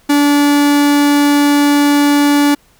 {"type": "tone", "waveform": "45% pulse", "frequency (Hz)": 288.9, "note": "D4", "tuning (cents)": -28, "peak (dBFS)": -8, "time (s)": [0.09, 2.55], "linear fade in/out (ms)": 10, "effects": ["pink hiss -51 dBFS RMS until 2.79 s"]}